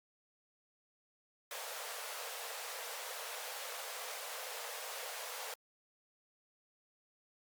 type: high-pass noise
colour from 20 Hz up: pink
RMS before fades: -44 dBFS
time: 1.51-5.54 s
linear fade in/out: 2 ms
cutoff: 450 Hz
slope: 96 dB/octave
effects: Opus 48 kbps